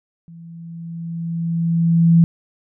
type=tone with level ramp; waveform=sine; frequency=167.1 Hz; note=E3; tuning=24 cents sharp; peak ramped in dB=-37 to -7 dBFS; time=0.28-2.24 s; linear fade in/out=0 ms; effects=none